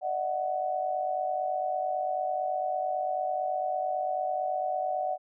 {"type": "tone cluster", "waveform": "sine", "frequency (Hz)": [599, 648, 743], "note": ["D5", "E5", "F#5"], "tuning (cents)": [34, -30, 7], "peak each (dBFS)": [-33, -36, -29], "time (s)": [0.01, 5.18], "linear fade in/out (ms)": 50, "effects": []}